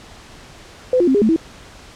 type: tone with pitch steps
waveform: sine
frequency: 507 / 350.7 / 264.1 / 407.8 / 218.7 / 325.6 Hz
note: B4 / F4 / C4 / G#4 / A3 / E4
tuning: +45 / +7 / +16 / -32 / -10 / -21 cents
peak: -11 dBFS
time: 0.93-1.362 s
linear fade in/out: 2 ms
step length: 72 ms
effects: pink hiss -41 dBFS RMS until 1.95 s + low-pass 7000 Hz 12 dB/octave